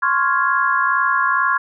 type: chord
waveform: sine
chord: Db major seventh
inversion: third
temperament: equal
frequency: 1046.5 / 1108.7 / 1396.9 / 1661.2 Hz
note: C6 / Db6 / F6 / Ab6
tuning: 0 / 0 / 0 / 0 cents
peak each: -20 dBFS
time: 0.02-1.58 s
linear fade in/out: 10 ms
effects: none